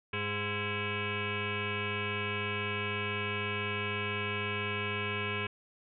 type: tone with frequency modulation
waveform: sine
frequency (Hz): 1342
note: E6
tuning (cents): +31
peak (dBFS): -31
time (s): 0.13-5.47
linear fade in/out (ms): 5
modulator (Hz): 310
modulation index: 4.9
effects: none